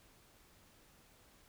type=silence; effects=pink hiss -65 dBFS RMS until 1.48 s